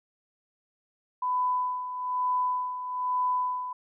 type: tone with tremolo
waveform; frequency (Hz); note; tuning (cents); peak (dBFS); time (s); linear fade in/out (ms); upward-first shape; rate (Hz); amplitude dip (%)
sine; 1000; B5; +21; -23; 1.22-3.73; 5; sine; 1.1; 65
effects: none